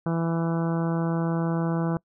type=harmonic tone; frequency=166.1 Hz; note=E3; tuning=13 cents sharp; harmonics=1 / 2 / 3 / 4 / 5 / 6 / 7 / 8 / 9; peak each=-24 / -30 / -34 / -36 / -38 / -40 / -41 / -42 / -43 dBFS; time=0.06-1.97 s; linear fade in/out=2 ms; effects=noise-tail reverb RT60 0.1 s tail -24 dB re dry